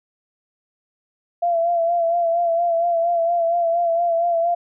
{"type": "tone with vibrato", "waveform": "sine", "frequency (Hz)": 680, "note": "F5", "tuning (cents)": -46, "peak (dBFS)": -16, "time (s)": [1.42, 4.55], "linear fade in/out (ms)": 10, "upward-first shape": "sine", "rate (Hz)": 4.3, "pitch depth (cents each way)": 42, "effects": []}